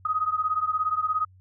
sine beating tone pair, 1249 / 1266 Hz, D#6 / D#6, +6 / +30 cents, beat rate 17 Hz, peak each -25 / -27 dBFS, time 0.05-1.25 s, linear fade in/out 5 ms, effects added 93 Hz sine -51 dBFS peak until 1.4 s

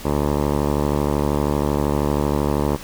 10% pulse tone with low-pass filter, 72.8 Hz, D2, 15 cents flat, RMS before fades -20 dBFS, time 0.04-2.77 s, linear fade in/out 20 ms, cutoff 800 Hz, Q 2.9, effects pink hiss -37 dBFS RMS until 2.83 s

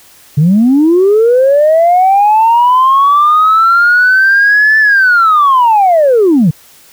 sine linear two-way sweep, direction up then down, 138.8 to 1760 to 138.8 Hz, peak -3 dBFS, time 0.37-6.51 s, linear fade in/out 10 ms, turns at 4.79 s, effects tanh soft clip ceiling -1 dBFS + white hiss -41 dBFS RMS until 6.92 s

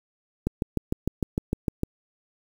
click train, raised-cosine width 3 ms, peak -11 dBFS, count 10, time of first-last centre 0.47-1.834 s, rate 6.6 Hz, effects 7-bit

